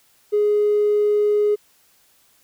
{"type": "tone with tanh clipping", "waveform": "triangle", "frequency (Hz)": 416.7, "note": "G#4", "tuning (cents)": 6, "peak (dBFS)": -14, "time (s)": [0.32, 1.56], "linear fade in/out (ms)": 20, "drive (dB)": 1, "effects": ["white hiss -58 dBFS RMS until 2.43 s"]}